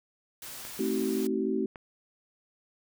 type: noise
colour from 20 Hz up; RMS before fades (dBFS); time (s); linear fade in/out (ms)
white; -42; 0.42-1.27; 2
type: clicks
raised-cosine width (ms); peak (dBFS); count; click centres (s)
0.5; -27; 2; 0.651 / 1.758
type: chord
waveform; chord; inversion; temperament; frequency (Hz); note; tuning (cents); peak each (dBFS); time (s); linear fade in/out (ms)
sine; A diminished seventh; none; just; 220 / 264 / 316.8 / 380.2; A3 / C4 / Eb4 / Gb4; 0 / +16 / +31 / +47; -32 / -32 / -34 / -30; 0.79-1.66; 5
effects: none